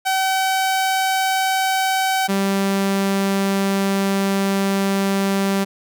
sawtooth tone pair in turn, 763 / 196 Hz, G5 / G3, -47 / 0 cents, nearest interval 2 octaves, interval 2353 cents, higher first, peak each -13 dBFS, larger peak neither, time 0.05-2.28 / 2.28-5.65 s, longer second, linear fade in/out 20 ms, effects none

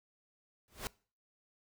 pink noise with exponential growth, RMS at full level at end -35 dBFS, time 0.68-0.87 s, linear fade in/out 0 ms, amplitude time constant 41 ms, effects noise-tail reverb RT60 0.4 s tail -23 dB re dry

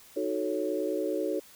sine chord, D# half-diminished seventh, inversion none, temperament equal, 311.1 / 370 / 440 / 554.4 Hz, D#4 / F#4 / A4 / C#5, 0 / 0 / 0 / 0 cents, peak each -33 dBFS, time 0.16-1.4 s, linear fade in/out 10 ms, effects white hiss -54 dBFS RMS until 1.55 s

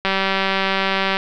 click train, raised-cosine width 0.3 ms, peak -3 dBFS, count 217, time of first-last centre 0.05-1.169 s, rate 193 Hz, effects low-pass 5000 Hz 12 dB/octave

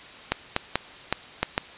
clicks, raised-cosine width 0.3 ms, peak -5 dBFS, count 6, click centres 0.32 / 0.564 / 0.756 / 1.126 / 1.43 / 1.579 s, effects white hiss -44 dBFS RMS until 1.77 s + resampled to 8000 Hz

